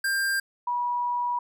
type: tone pair in turn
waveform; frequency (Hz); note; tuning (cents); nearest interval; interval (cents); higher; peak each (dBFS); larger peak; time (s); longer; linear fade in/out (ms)
square / sine; 1592 / 970.4; G6 / B5; +26 / -31; major sixth; 857; first; -24; neither; 0.04-0.4 / 0.67-1.39; second; 5
effects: none